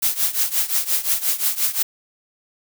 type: noise with tremolo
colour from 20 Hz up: blue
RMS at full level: -17 dBFS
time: 0.02-1.83 s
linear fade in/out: 10 ms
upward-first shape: triangle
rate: 5.7 Hz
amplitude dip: 90%
effects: none